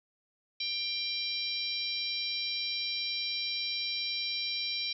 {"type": "harmonic tone", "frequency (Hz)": 789, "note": "G5", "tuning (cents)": 11, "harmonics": [3, 4, 5, 6, 7], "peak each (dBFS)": [-38, -41, -35, -40, -38], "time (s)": [0.6, 4.93], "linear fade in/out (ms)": 5, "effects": []}